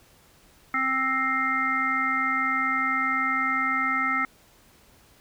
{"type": "harmonic tone with a mistuned harmonic", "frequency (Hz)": 263.1, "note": "C4", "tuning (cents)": 10, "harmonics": [1, 3, 5, 7, 8], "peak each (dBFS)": [-33, -36, -25, -31, -27], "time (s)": [0.74, 4.25], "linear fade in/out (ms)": 2, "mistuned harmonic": 7, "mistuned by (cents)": 16, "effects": ["pink hiss -57 dBFS RMS until 5.2 s"]}